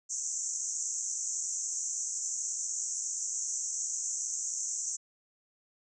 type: band-pass noise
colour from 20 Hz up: pink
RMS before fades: -35 dBFS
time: 0.09-4.97 s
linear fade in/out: 20 ms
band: 6000 to 7700 Hz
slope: 96 dB/octave
effects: none